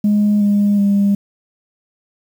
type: tone with pitch steps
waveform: sine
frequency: 207.8 / 204.2 / 200.7 Hz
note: G#3 / G#3 / G3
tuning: +1 / -29 / +41 cents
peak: -9 dBFS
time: 0.04-1.15 s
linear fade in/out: 5 ms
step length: 370 ms
effects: tanh soft clip ceiling -8 dBFS + 7-bit